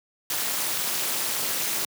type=noise with amplitude modulation; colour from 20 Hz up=white; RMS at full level=-23 dBFS; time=0.3-1.85 s; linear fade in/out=2 ms; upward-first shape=sine; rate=249 Hz; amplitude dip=95%; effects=high-pass 150 Hz 12 dB/octave